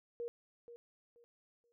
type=tone with echo; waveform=sine; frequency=472.8 Hz; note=A#4; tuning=24 cents sharp; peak=-38 dBFS; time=0.2-0.28 s; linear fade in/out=0 ms; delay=480 ms; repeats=3; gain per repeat=-12 dB; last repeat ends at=1.72 s; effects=none